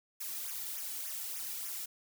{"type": "noise with flanger", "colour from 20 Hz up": "blue", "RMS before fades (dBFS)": -40, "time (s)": [0.2, 1.86], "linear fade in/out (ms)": 10, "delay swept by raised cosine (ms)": [0.23, 1.93], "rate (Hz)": 3.4, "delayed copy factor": -1, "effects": []}